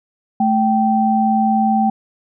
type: tone pair together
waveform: sine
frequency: 218.8 / 778 Hz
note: A3 / G5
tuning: -9 / -13 cents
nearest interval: octave + minor seventh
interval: 2196 cents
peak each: -15 dBFS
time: 0.4-1.9 s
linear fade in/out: 5 ms
effects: none